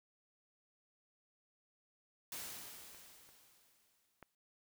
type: noise with exponential decay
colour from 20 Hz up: white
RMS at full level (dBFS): -44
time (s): 2.32-4.35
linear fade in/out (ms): 2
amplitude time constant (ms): 440
type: clicks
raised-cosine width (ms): 0.5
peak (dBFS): -42 / -47 / -37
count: 3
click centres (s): 2.947 / 3.29 / 4.227
effects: none